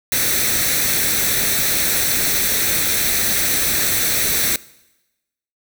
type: noise with comb filter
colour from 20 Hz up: white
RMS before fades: -18 dBFS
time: 0.12-4.56 s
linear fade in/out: 2 ms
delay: 0.5 ms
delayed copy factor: +0.6
effects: noise-tail reverb RT60 1.0 s tail -21 dB re dry